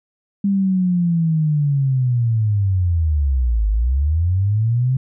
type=linear two-way sweep; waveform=sine; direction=down then up; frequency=201.1 to 50.1 to 132.8 Hz; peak=-14 dBFS; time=0.44-4.97 s; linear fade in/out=5 ms; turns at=3.69 s; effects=none